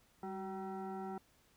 sine tone with frequency modulation, 195.6 Hz, G3, 4 cents flat, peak -40 dBFS, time 0.23-1.18 s, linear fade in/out 2 ms, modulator 572 Hz, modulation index 1.4, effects pink hiss -70 dBFS RMS until 1.56 s

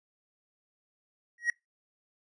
triangle tone with exponential growth, 1897 Hz, A#6, 30 cents sharp, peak -19 dBFS, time 1.38-1.5 s, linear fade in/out 2 ms, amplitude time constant 24 ms, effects noise-tail reverb RT60 0.2 s tail -26 dB re dry + resampled to 22050 Hz

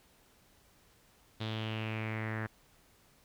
sawtooth tone with low-pass filter sweep, 110 Hz, A2, in tune, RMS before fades -37 dBFS, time 1.4-2.47 s, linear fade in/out 10 ms, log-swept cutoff 3700 to 1700 Hz, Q 4.8, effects pink hiss -65 dBFS RMS until 3.24 s

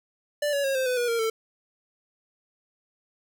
square tone with pitch steps, 587.3 / 564.7 / 542.9 / 522 / 501.9 / 482.6 / 464 / 446.1 Hz, D5 / C#5 / C#5 / C5 / B4 / B4 / A#4 / A4, 0 / +32 / -36 / -4 / +28 / -40 / -8 / +24 cents, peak -24 dBFS, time 0.42-1.3 s, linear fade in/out 5 ms, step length 110 ms, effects 11-bit

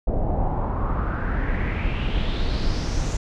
brown noise with low-pass filter sweep, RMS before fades -23 dBFS, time 0.07-3.17 s, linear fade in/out 5 ms, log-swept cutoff 610 to 7000 Hz, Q 3.9, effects none

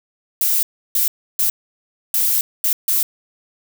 violet noise bursts at uneven times, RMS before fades -17 dBFS, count 6, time 0.41-0.63 / 0.95-1.08 / 1.39-1.5 / 2.14-2.41 / 2.64-2.73 / 2.88-3.03 s, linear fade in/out 2 ms, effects none

